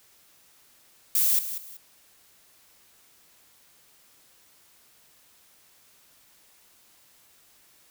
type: noise with echo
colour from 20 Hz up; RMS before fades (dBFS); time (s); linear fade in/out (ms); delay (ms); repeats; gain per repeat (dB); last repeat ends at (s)
violet; -22; 1.15-1.39; 2; 190; 2; -11; 1.77
effects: white hiss -59 dBFS RMS until 7.9 s